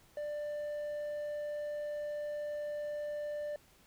sine tone with hard clipping, 592 Hz, D5, 14 cents sharp, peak -37 dBFS, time 0.17-3.56 s, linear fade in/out 2 ms, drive 3 dB, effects pink hiss -64 dBFS RMS until 3.86 s

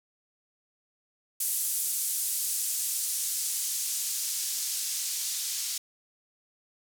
blue noise with band-pass filter sweep, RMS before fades -31 dBFS, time 1.4-5.78 s, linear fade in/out 5 ms, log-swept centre 9500 to 5200 Hz, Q 1, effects none

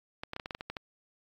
clicks, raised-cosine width 0.3 ms, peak -21 dBFS, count 10, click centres 0.235 / 0.334 / 0.364 / 0.398 / 0.459 / 0.508 / 0.549 / 0.609 / 0.7 / 0.768 s, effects AAC 48 kbps

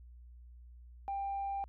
sine tone, 792 Hz, G5, 18 cents sharp, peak -33 dBFS, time 1.08-1.64 s, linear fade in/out 0 ms, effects tanh soft clip ceiling -31 dBFS + added 60 Hz sine -51 dBFS peak until 1.68 s

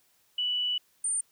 sine tone pair in turn, 2960 / 8978 Hz, F#7 / C#9, 0 / +21 cents, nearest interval octave + perfect fifth, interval 1921 cents, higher second, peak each -26 / -26 dBFS, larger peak neither, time 0.38-0.78 / 1.04-1.21 s, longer first, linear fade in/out 5 ms, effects white hiss -67 dBFS RMS until 1.31 s

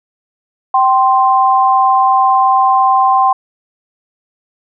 sine tone pair together, 775.7 / 1047 Hz, G5 / C6, -18 / +1 cents, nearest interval perfect fourth, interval 519 cents, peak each -10 dBFS, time 0.74-3.33 s, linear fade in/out 5 ms, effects none

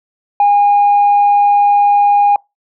sine tone, 816 Hz, G#5, 31 cents flat, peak -5 dBFS, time 0.4-2.36 s, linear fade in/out 2 ms, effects noise-tail reverb RT60 0.2 s tail -25 dB re dry + tanh soft clip ceiling -4 dBFS

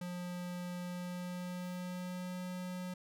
square tone with pitch glide, 177.9 to 181.64 Hz, F3 to F#3, +32 to -32 cents, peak -40 dBFS, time 0.01-2.94 s, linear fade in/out 5 ms, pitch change +36 cents, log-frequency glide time 0.79-2.41 s, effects none

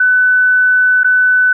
sine tone with dropouts, 1500 Hz, F#6, 23 cents sharp, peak -7 dBFS, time 0-1.53 s, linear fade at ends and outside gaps 5 ms, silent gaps 1.034-1.044 s, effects none

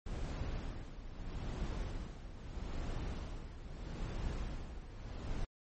brown noise with tremolo, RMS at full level -38 dBFS, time 0.06-5.45 s, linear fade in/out 5 ms, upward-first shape sine, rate 0.78 Hz, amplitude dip 70%, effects MP3 32 kbps

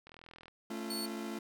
click train, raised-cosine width 0.3 ms, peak -36 dBFS, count 18, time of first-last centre 0.07-0.482 s, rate 41.3 Hz
40% pulse chord, A augmented, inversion none, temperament just, 220 / 275 / 343.8 Hz, A3 / C#4 / E#4, 0 / -14 / -27 cents, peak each -40 / -45 / -42 dBFS, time 0.7-1.39 s, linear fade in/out 5 ms
sawtooth tone, 4431 Hz, C#8, 2 cents flat, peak -35 dBFS, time 0.9-1.06 s, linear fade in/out 5 ms
effects none

